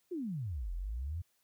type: exponential two-way sweep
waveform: sine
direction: down then up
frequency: 381.6 to 40.58 to 90.9 Hz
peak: -35 dBFS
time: 0.11-1.22 s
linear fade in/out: 10 ms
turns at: 0.73 s
effects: white hiss -75 dBFS RMS until 1.43 s